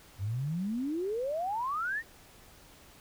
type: exponential sweep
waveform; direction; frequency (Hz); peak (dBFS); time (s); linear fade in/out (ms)
sine; up; 91.5 to 1905; -30; 0.18-2.03; 50
effects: pink hiss -56 dBFS RMS until 3 s